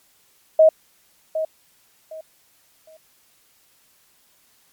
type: tone with echo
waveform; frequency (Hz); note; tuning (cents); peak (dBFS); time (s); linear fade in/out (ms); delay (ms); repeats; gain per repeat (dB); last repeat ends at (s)
sine; 633; D#5; +30; -8; 0.59-0.69; 5; 760; 3; -12; 2.97
effects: white hiss -59 dBFS RMS until 4.72 s + MP3 96 kbps